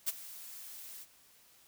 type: noise with ADSR envelope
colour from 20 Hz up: blue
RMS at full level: -30 dBFS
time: 0.06-1.06 s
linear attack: 25 ms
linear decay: 27 ms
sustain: -18 dB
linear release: 41 ms
effects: white hiss -63 dBFS RMS until 1.67 s